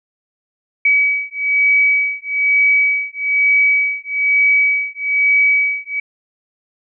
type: beating tone pair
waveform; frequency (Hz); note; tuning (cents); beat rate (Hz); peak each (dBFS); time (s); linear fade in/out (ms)
sine; 2275 / 2276.1; C#7 / C#7; +44 / +45; 1.1; -15; 0.85-6; 5
effects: none